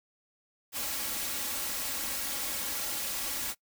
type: noise with comb filter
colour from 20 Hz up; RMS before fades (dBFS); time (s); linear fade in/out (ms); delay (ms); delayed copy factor
white; -34; 0.72-3.55; 50; 3.6; +0.6
effects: noise-tail reverb RT60 0.1 s tail -22 dB re dry